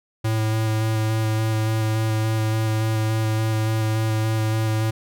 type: tone with vibrato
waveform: square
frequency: 110 Hz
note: A2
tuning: in tune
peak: -20 dBFS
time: 0.24-4.91 s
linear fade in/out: 10 ms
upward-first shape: square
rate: 3.5 Hz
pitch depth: 11 cents each way
effects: none